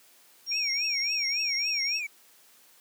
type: tone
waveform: sine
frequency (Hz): 5580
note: F8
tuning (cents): -2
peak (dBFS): -27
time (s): 0.46-2.01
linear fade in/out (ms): 50
type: tone with vibrato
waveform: triangle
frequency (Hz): 2349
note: D7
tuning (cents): 0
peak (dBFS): -29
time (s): 0.51-2.07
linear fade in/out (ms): 10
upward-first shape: triangle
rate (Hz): 3.6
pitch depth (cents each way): 210
effects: white hiss -58 dBFS RMS until 2.8 s + high-pass 200 Hz 12 dB/octave